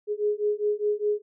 sine beating tone pair, 415.3 / 420.2 Hz, G#4 / G#4, 0 / +20 cents, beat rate 4.9 Hz, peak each -26 dBFS, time 0.07-1.22 s, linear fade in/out 50 ms, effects none

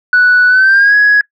sine tone with pitch glide, 1480 to 1670.9 Hz, F#6 to G#6, 0 to +10 cents, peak -3 dBFS, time 0.13-1.21 s, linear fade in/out 2 ms, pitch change +210 cents, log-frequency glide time 0.48-0.95 s, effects noise-tail reverb RT60 0.1 s tail -23 dB re dry + tanh soft clip ceiling -2 dBFS

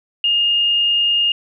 sine tone, 2835 Hz, F7, 25 cents sharp, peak -13 dBFS, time 0.24-1.32 s, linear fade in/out 2 ms, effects none

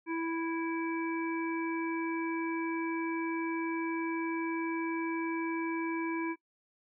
harmonic tone, 329.6 Hz, E4, in tune, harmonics 1 / 3 / 5 / 7, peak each -32 / -40 / -44 / -41 dBFS, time 0.06-6.36 s, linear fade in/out 50 ms, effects noise-tail reverb RT60 0.1 s tail -20 dB re dry

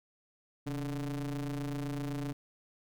square ring-modulated tone, 74.3 Hz, D2, 21 cents sharp, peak -32 dBFS, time 0.66-2.33 s, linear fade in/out 10 ms, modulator 209 Hz, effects none

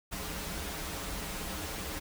pink noise with comb filter, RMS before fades -38 dBFS, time 0.11-2 s, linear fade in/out 20 ms, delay 8.1 ms, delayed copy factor -0.7, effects none

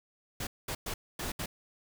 pink noise bursts at uneven times, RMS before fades -36 dBFS, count 5, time 0.4-0.47 / 0.68-0.75 / 0.86-0.94 / 1.19-1.32 / 1.39-1.46 s, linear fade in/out 5 ms, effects none

